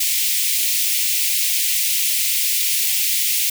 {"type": "high-pass noise", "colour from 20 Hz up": "white", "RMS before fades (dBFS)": -19, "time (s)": [0, 3.5], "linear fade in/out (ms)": 5, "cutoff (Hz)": 2100, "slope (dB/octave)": 48, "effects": []}